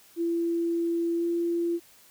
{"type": "tone with pitch glide", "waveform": "sine", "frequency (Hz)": [337.5, 341], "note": ["E4", "F4"], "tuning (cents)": [41, -41], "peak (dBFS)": -24, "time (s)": [0.16, 1.8], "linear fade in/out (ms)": 50, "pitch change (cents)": 18, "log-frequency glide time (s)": [1.16, 1.25], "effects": ["white hiss -56 dBFS RMS until 2.1 s"]}